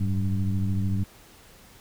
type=tone with frequency modulation; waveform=sine; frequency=100 Hz; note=G2; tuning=35 cents sharp; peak=-22 dBFS; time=0-1.04 s; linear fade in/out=5 ms; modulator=93.3 Hz; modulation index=1.1; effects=pink hiss -52 dBFS RMS until 1.8 s